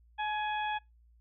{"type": "harmonic tone with a mistuned harmonic", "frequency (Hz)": 837, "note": "G#5", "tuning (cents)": 13, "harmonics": [1, 2, 3, 4], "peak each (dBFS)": [-32, -38, -42, -44], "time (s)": [0.18, 0.79], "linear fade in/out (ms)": 20, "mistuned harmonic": 1, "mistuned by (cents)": 27, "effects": ["noise-tail reverb RT60 0.2 s tail -25 dB re dry", "added 58 Hz sine -59 dBFS peak until 1.2 s"]}